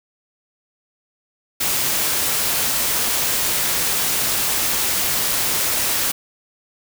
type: noise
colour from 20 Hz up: white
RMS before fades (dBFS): -20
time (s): 1.6-6.12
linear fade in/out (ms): 10
effects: none